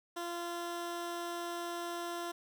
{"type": "tone", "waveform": "15% pulse", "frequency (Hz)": 344.6, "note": "F4", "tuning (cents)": -23, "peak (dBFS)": -31, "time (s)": [0.16, 2.32], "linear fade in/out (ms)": 10, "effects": []}